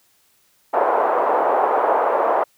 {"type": "band-pass noise", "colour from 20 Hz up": "white", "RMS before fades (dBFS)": -18, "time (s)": [0.73, 2.44], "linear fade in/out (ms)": 10, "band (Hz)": [450, 960], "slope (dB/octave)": 24, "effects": ["white hiss -60 dBFS RMS until 2.57 s"]}